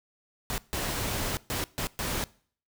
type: noise bursts at uneven times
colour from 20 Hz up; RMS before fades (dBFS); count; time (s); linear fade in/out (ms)
pink; -31; 5; 0.5-0.58 / 0.73-1.37 / 1.5-1.64 / 1.78-1.87 / 1.99-2.24; 0
effects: noise-tail reverb RT60 0.5 s tail -22 dB re dry